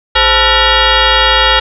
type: tone with frequency modulation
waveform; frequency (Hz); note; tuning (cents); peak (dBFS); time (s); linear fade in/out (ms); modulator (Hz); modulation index
sine; 987.8; B5; 0; -6; 0.15-1.6; 10; 466; 6
effects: none